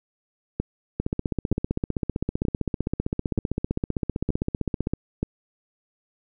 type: two click trains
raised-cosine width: 3 ms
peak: -11 / -11 dBFS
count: 6 / 62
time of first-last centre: 0.6-5.23 / 1-4.935 s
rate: 1.08 / 15.5 Hz
effects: none